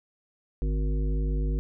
harmonic tone with a mistuned harmonic, 51.91 Hz, G#1, in tune, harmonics 1 / 3 / 5 / 7 / 9, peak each -24 / -34 / -38 / -41 / -43 dBFS, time 0.62-1.59 s, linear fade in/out 0 ms, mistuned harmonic 3, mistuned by -57 cents, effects none

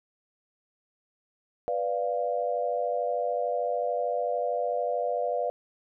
sine chord, B diminished, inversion none, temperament equal, 493.9 / 587.3 / 698.5 Hz, B4 / D5 / F5, 0 / 0 / 0 cents, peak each -30 dBFS, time 1.68-5.5 s, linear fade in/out 0 ms, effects none

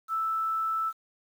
sine tone with quantisation, 1318.5 Hz, E6, in tune, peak -26 dBFS, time 0.08-0.93 s, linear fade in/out 50 ms, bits 9, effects none

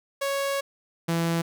sawtooth tone pair in turn, 554.4 / 167.12 Hz, C#5 / E3, 0 / +24 cents, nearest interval octave + major sixth, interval 2076 cents, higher first, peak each -21 / -19 dBFS, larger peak second, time 0.21-0.61 / 1.08-1.42 s, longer first, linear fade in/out 10 ms, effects none

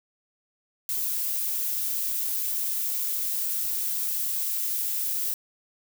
violet noise, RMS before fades -28 dBFS, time 0.89-5.34 s, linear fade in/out 0 ms, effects none

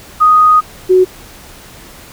sine tone pair in turn, 1244.5 / 370 Hz, D#6 / F#4, 0 / 0 cents, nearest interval octave + major sixth, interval 2100 cents, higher first, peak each -4 dBFS, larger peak neither, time 0.2-0.61 / 0.89-1.05 s, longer first, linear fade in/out 20 ms, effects pink hiss -36 dBFS RMS until 2.12 s

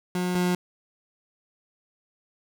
30% pulse tone pair in turn, 180 / 179.2 Hz, F#3 / F3, -47 / +45 cents, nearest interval unison, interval 8 cents, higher first, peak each -22 / -19 dBFS, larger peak second, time 0.15-0.35 / 0.35-0.55 s, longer neither, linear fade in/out 2 ms, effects none

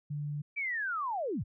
sine tone, 146.83 Hz, D3, in tune, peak -33 dBFS, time 0.1-0.42 s, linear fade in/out 10 ms
sine linear sweep, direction down, 2349 to 59 Hz, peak -31 dBFS, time 0.56-1.44 s, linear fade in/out 20 ms
effects none

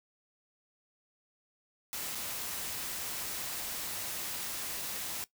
white noise with dropouts, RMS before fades -38 dBFS, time 1.93-5.24 s, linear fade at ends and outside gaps 0 ms, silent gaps 2.15-2.154 s, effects noise-tail reverb RT60 0.1 s tail -17 dB re dry

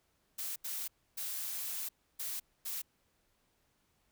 blue noise bursts at uneven times, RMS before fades -39 dBFS, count 5, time 0.38-0.56 / 0.64-0.88 / 1.17-1.89 / 2.19-2.4 / 2.65-2.82 s, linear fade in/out 10 ms, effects pink hiss -75 dBFS RMS until 4.11 s

